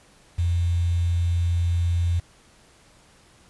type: tone with quantisation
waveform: sine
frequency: 86.2 Hz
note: F2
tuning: 22 cents flat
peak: -19 dBFS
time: 0.38-2.2 s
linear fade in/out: 10 ms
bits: 7
effects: pink hiss -55 dBFS RMS until 3.49 s + resampled to 24000 Hz